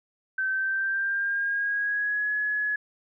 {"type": "tone with pitch glide", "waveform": "sine", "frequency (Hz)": [1543, 1692.4], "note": ["G6", "G#6"], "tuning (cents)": [-28, 32], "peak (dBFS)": -24, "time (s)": [0.38, 2.76], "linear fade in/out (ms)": 5, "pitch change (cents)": 160, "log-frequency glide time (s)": [0.5, 2.33], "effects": []}